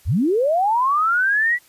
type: linear sweep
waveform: sine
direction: up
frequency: 49 to 1975.5 Hz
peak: -15 dBFS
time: 0.05-1.59 s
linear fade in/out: 50 ms
effects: white hiss -53 dBFS RMS until 1.68 s + resampled to 32000 Hz